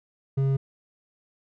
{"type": "tone with hard clipping", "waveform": "sine", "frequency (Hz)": 135.9, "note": "C#3", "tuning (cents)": -34, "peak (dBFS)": -22, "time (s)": [0.37, 0.57], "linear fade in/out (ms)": 10, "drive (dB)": 6, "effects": []}